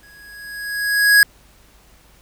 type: tone with exponential growth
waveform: square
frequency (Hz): 1661.2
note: G#6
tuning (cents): 0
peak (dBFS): -7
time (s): 0.03-1.23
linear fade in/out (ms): 1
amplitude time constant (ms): 260
effects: added 50 Hz sine -52 dBFS peak until 2.21 s + pink hiss -52 dBFS RMS until 2.21 s